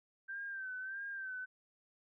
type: tone with vibrato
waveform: sine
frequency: 1561 Hz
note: G6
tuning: 8 cents flat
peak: -40 dBFS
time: 0.28-1.46 s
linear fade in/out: 20 ms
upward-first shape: sine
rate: 1.6 Hz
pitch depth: 62 cents each way
effects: none